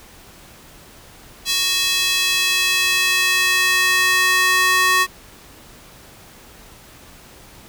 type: tone with high-pass filter sweep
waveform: square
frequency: 370 Hz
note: F#4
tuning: in tune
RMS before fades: -17 dBFS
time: 1.45-5.07 s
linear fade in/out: 50 ms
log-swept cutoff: 3600 to 1400 Hz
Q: 1.7
effects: pink hiss -44 dBFS RMS until 7.68 s